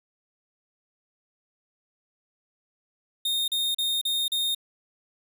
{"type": "tone bursts", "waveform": "45% pulse", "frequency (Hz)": 3684, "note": "A#7", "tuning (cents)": -21, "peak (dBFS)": -24, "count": 5, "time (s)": [3.25, 4.548], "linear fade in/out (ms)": 5, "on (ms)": 230, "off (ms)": 37, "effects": []}